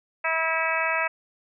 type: harmonic tone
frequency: 324.2 Hz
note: E4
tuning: 29 cents flat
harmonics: 2 / 3 / 4 / 5 / 6 / 7 / 8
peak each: -30 / -30 / -30 / -30 / -30 / -30 / -30 dBFS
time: 0.24-1.08 s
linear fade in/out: 10 ms
effects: none